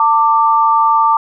sine tone pair together, 897 / 1175.7 Hz, A5 / D6, +33 / +2 cents, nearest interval perfect fourth, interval 469 cents, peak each -11 dBFS, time 0-1.17 s, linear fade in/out 2 ms, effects none

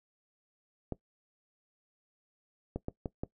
clicks, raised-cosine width 2 ms, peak -21 dBFS, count 5, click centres 0.923 / 2.76 / 2.884 / 3.058 / 3.235 s, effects noise-tail reverb RT60 0.1 s tail -19 dB re dry

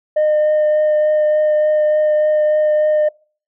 sine tone with vibrato, 609 Hz, D#5, 37 cents flat, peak -9 dBFS, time 0.16-3.09 s, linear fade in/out 10 ms, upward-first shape triangle, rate 3.4 Hz, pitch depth 11 cents each way, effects noise-tail reverb RT60 0.4 s tail -25 dB re dry + tanh soft clip ceiling -10 dBFS

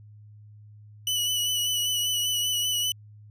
sawtooth tone with vibrato, 2960 Hz, F#7, in tune, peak -21 dBFS, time 1.07-2.92 s, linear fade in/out 2 ms, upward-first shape sine, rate 5.1 Hz, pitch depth 29 cents each way, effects added 105 Hz sine -46 dBFS peak until 3.3 s

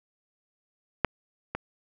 clicks, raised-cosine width 0.5 ms, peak -6 / -15 dBFS, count 2, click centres 1.047 / 1.55 s, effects none

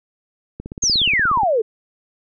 click train, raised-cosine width 3 ms, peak -17 dBFS, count 15, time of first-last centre 0.6-1.433 s, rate 16.8 Hz
sine exponential sweep, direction down, 6710 to 415.3 Hz, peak -14 dBFS, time 0.82-1.62 s, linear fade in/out 10 ms
effects none

